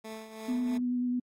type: tone with tremolo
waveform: 15% pulse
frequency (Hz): 220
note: A3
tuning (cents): 0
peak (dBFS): -32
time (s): 0.04-0.78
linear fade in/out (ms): 10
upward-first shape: triangle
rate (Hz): 3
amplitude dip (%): 65
type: tone with vibrato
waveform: sine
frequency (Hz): 246.9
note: B3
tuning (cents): 0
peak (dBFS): -27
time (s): 0.48-1.2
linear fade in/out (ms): 10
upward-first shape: sine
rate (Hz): 9.3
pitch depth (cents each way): 13
effects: AAC 48 kbps